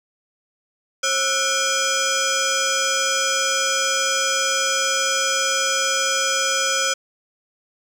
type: tone with frequency modulation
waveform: sine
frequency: 2260 Hz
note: C#7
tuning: 33 cents sharp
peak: -15 dBFS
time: 1.03-6.94 s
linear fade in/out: 10 ms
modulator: 933 Hz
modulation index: 5.2
effects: tanh soft clip ceiling -17 dBFS + 8-bit